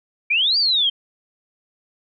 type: exponential two-way sweep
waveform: sine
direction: up then down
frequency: 2300 to 4800 to 3110 Hz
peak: -15 dBFS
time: 0.3-0.9 s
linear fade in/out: 10 ms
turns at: 0.58 s
effects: none